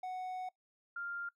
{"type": "tone pair in turn", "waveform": ["triangle", "sine"], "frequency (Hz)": [740, 1396.9], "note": ["F#5", "F6"], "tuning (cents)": [0, 0], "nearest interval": "major seventh", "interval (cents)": 1100, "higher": "second", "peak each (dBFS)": [-36, -38], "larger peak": "first", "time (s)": [[0.03, 0.49], [0.96, 1.29]], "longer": "first", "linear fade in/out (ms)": 5, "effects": ["noise-tail reverb RT60 0.1 s tail -21 dB re dry"]}